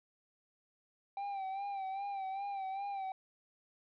triangle tone with vibrato, 784 Hz, G5, in tune, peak -35 dBFS, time 1.17-3.12 s, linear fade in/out 2 ms, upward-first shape sine, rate 2.5 Hz, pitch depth 53 cents each way, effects resampled to 11025 Hz + 12-bit

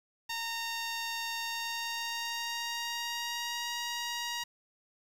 10% pulse tone with pitch glide, 920 to 949.1 Hz, A#5 to A#5, -23 to +31 cents, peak -25 dBFS, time 0.29-4.44 s, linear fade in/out 10 ms, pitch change +54 cents, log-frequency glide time 1.37-3.73 s, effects low-pass 12000 Hz 12 dB/octave + 9-bit

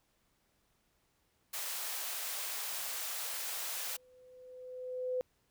white high-pass noise, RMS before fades -39 dBFS, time 1.53-3.97 s, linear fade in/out 10 ms, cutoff 500 Hz, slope 24 dB/octave
sine tone with exponential growth, 506 Hz, B4, 42 cents sharp, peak -30 dBFS, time 3.69-5.21 s, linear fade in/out 0 ms, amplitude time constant 330 ms
effects pink hiss -75 dBFS RMS until 5.5 s

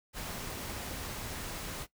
pink noise, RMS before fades -40 dBFS, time 0.13-1.87 s, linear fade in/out 50 ms, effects noise-tail reverb RT60 0.1 s tail -17 dB re dry

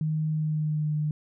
sine tone with pitch glide, 155.56 to 151.39 Hz, D#3 to D#3, 0 to -47 cents, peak -24 dBFS, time 0.01-1.11 s, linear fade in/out 2 ms, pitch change -47 cents, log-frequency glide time 0.3-0.93 s, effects none

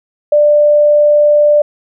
sine tone, 592 Hz, D5, 14 cents sharp, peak -5 dBFS, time 0.32-1.62 s, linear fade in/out 5 ms, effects none

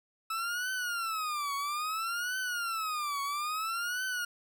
40% pulse tone with vibrato, 1304 Hz, E6, 19 cents flat, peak -31 dBFS, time 0.3-4.25 s, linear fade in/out 5 ms, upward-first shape triangle, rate 0.6 Hz, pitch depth 280 cents each way, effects none

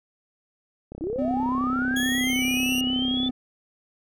click train, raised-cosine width 2 ms, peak -24 dBFS, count 80, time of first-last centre 0.92-3.292 s, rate 33.3 Hz
sine linear sweep, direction up, 293.7 to 3520 Hz, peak -26 dBFS, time 1.01-3.29 s, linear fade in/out 10 ms
triangle tone with vibrato, 254.3 Hz, C4, 49 cents flat, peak -22 dBFS, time 1.18-3.31 s, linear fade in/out 10 ms, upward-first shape triangle, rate 9.3 Hz, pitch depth 26 cents each way
sawtooth tone with pitch glide, 3322 to 2909 Hz, G#7 to F#7, 0 to -30 cents, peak -25 dBFS, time 1.96-2.81 s, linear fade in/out 5 ms, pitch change -230 cents, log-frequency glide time 2.19-2.45 s
effects none

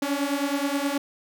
sawtooth beating tone pair, 277.4 / 286.9 Hz, C#4 / D4, +1 / -40 cents, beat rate 9.5 Hz, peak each -23 dBFS, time 0.02-0.98 s, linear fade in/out 5 ms, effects none

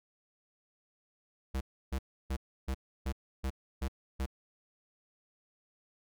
square tone bursts, 66 Hz, C2, 16 cents sharp, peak -32 dBFS, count 8, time 1.54-4.262 s, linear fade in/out 10 ms, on 69 ms, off 310 ms, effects none

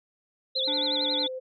sine tone with pitch glide, 523.3 to 515.8 Hz, C5 to C5, 0 to -25 cents, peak -32 dBFS, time 0.55-1.4 s, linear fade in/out 20 ms, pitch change -25 cents, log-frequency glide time 0.96-1.25 s
sine tone with vibrato, 3746 Hz, A#7, 8 cents sharp, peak -25 dBFS, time 0.55-1.28 s, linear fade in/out 10 ms, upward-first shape sine, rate 11 Hz, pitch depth 180 cents each way
harmonic tone, 292.5 Hz, D4, 7 cents flat, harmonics 1 / 3 / 5 / 7 / 8, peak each -34 / -38 / -47 / -48 / -50 dBFS, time 0.67-1.27 s, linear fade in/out 10 ms
effects none

